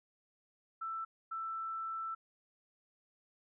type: tone bursts at uneven times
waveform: sine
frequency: 1328 Hz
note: E6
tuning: 12 cents sharp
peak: -37 dBFS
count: 2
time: 0.81-1.05 / 1.31-2.15 s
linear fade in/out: 10 ms
effects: none